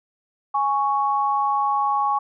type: tone pair together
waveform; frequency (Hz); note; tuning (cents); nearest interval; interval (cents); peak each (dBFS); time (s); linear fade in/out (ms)
sine; 830 / 1109.5; G#5 / C#6; -1 / +1; perfect fourth; 502; -21; 0.54-2.19; 10
effects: none